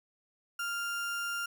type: tone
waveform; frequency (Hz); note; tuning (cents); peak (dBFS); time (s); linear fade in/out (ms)
35% pulse; 1396.9; F6; 0; -31; 0.59-1.46; 5
effects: none